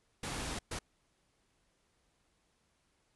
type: noise bursts at uneven times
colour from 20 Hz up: pink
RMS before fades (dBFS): -39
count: 2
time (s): 0.23-0.59 / 0.71-0.79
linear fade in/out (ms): 5
effects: pink hiss -75 dBFS RMS until 3.15 s + resampled to 24000 Hz